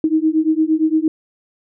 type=beating tone pair; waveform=sine; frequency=311.1 / 319.8 Hz; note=D#4 / D#4; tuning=0 / +48 cents; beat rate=8.7 Hz; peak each=-16 dBFS; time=0.04-1.08 s; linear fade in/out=2 ms; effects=none